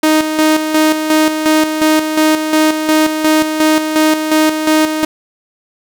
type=tone with tremolo; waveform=sawtooth; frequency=311.1 Hz; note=D#4; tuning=in tune; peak=-4 dBFS; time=0.03-5.05 s; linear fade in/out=5 ms; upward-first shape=square; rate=2.8 Hz; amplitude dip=55%; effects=none